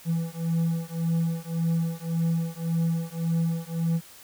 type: beating tone pair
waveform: triangle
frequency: 164.81 / 166.61 Hz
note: E3 / E3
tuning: 0 / +19 cents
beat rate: 1.8 Hz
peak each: -25 dBFS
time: 0.05-4.01 s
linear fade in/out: 50 ms
effects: white hiss -49 dBFS RMS until 4.23 s